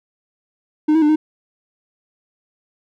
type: tone with pitch steps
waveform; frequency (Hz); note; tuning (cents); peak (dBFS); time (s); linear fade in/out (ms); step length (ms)
triangle; 305.5 / 320.9 / 299.2 / 309.3; D#4 / E4 / D4 / D#4; -32 / -46 / +32 / -10; -9; 0.88-1.16; 10; 70
effects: none